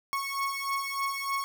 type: beating tone pair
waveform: 30% pulse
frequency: 1100 / 1103.3 Hz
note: C#6 / C#6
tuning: -14 / -9 cents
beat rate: 3.3 Hz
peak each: -30 dBFS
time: 0.13-1.44 s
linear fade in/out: 0 ms
effects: none